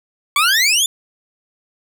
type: exponential sweep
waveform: 20% pulse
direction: up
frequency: 1108.7 to 3566 Hz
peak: -7 dBFS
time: 0.36-0.86 s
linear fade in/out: 2 ms
effects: none